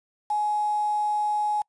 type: tone with quantisation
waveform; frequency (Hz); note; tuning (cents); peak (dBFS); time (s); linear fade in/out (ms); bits
sine; 840; G#5; +19; -22; 0.3-1.62; 5; 7
effects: noise-tail reverb RT60 0.1 s tail -26 dB re dry + resampled to 24000 Hz